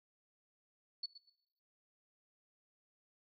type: tone with echo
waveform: sine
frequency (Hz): 4435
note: C#8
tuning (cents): 0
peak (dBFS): -37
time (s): 1.03-1.06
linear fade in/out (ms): 5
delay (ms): 120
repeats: 2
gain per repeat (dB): -13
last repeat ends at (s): 1.3
effects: noise-tail reverb RT60 0.9 s tail -21 dB re dry